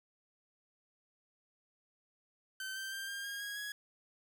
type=tone with pitch steps; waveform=sawtooth; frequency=1540 / 1560.6 / 1581.5 / 1602.6 / 1624.1 / 1645.8 / 1667.8 Hz; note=G6 / G6 / G6 / G6 / G#6 / G#6 / G#6; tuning=-31 / -8 / +15 / +38 / -39 / -16 / +7 cents; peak=-36 dBFS; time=2.6-3.72 s; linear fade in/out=2 ms; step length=160 ms; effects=11-bit